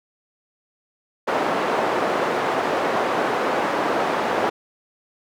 white band-pass noise, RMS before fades -22 dBFS, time 1.27-4.5 s, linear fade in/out 10 ms, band 300 to 910 Hz, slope 12 dB/octave, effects none

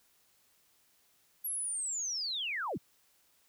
sine linear sweep, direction down, 11550 to 75.9 Hz, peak -33 dBFS, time 1.44-2.78 s, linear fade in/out 10 ms, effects white hiss -69 dBFS RMS until 3.48 s

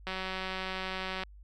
click train, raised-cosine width 0.3 ms, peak -20 dBFS, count 220, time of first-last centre 0.07-1.235 s, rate 188 Hz, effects added 50 Hz sine -49 dBFS peak until 1.43 s

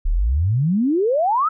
sine exponential sweep, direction up, 32.7 to 1344 Hz, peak -15 dBFS, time 0.05-1.49 s, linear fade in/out 10 ms, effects none

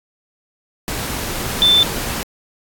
sine tone in noise, 3538 Hz, A7, 9 cents sharp, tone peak -9 dBFS, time 1.62-1.83 s, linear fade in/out 0 ms, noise pink, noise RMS -24 dBFS, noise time 0.88-2.23 s, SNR +12 dB, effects AAC 64 kbps

